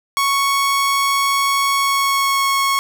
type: tone with pitch glide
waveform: sawtooth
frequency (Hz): 1108.7 to 1099.1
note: C#6 to C#6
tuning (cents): 0 to -15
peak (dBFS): -11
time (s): 0.17-2.79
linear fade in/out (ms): 0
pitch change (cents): -15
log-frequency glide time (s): 1.71-2.49
effects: none